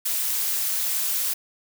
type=noise with amplitude modulation; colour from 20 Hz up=blue; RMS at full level=-22 dBFS; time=0.05-1.34 s; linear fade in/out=10 ms; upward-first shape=sine; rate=221 Hz; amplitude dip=65%; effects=none

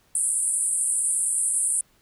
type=band-pass noise; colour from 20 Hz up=pink; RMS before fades=-24 dBFS; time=0.15-1.81 s; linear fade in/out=2 ms; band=8500 to 10000 Hz; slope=96 dB/octave; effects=pink hiss -62 dBFS RMS until 2.01 s

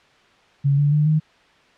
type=tone with pitch steps; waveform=sine; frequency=140.1 / 144.87 / 149.81 / 154.91 Hz; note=C#3 / D3 / D3 / D#3; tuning=+19 / -23 / +35 / -7 cents; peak=-14 dBFS; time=0.64-1.2 s; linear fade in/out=20 ms; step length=140 ms; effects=white hiss -54 dBFS RMS until 1.77 s + low-pass 3000 Hz 12 dB/octave

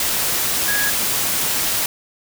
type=tone in noise; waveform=sine; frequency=1661.2 Hz; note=G#6; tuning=in tune; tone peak=-20 dBFS; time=0.68-0.9 s; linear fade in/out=2 ms; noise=white; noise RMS=-20 dBFS; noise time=0-1.86 s; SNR=-3 dB; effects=none

